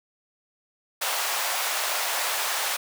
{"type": "high-pass noise", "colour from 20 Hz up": "pink", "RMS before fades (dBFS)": -27, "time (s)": [1.01, 2.77], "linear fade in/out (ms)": 10, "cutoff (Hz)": 650, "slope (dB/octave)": 24, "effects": []}